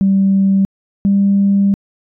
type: tone pair in turn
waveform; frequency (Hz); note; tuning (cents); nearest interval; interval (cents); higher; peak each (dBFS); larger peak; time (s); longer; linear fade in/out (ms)
sine; 194.5 / 198.59; G3 / G3; -13 / +23; unison; 36; second; -8 / -8; neither; 0.01-0.65 / 1.05-1.74; second; 0
effects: tanh soft clip ceiling -4 dBFS